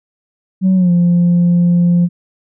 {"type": "tone with pitch glide", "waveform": "sine", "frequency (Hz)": [187.9, 174.31], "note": ["F#3", "F3"], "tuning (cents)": [27, -3], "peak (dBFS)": -6, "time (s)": [0.61, 2.09], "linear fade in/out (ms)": 50, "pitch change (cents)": -130, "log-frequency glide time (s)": [0.75, 0.91], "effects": ["tanh soft clip ceiling -6 dBFS"]}